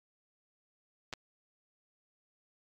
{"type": "clicks", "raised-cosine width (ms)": 0.2, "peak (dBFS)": -22, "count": 2, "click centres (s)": [1.128, 1.136], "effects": ["AAC 64 kbps"]}